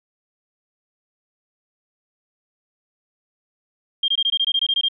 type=tone bursts; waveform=sine; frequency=3204 Hz; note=G7; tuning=37 cents sharp; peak=-16 dBFS; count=12; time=4.03-4.885 s; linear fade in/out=5 ms; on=52 ms; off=21 ms; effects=none